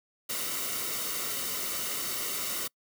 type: noise with comb filter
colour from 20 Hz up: white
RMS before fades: -33 dBFS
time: 0.29-2.68 s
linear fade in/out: 10 ms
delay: 1.2 ms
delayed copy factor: -0.6
effects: noise-tail reverb RT60 0.1 s tail -26 dB re dry